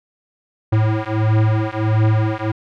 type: beating tone pair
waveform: square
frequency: 108.2 / 109.7 Hz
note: A2 / A2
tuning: -29 / -5 cents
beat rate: 1.5 Hz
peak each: -18 dBFS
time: 0.72-2.52 s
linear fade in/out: 10 ms
effects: low-pass 2000 Hz 12 dB/octave